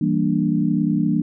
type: chord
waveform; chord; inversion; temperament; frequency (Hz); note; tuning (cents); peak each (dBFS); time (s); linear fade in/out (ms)
sine; E half-diminished seventh; none; equal; 164.81 / 196 / 233.1 / 293.7; E3 / G3 / Bb3 / D4; 0 / 0 / 0 / 0; -22; 0.01-1.22; 5
effects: none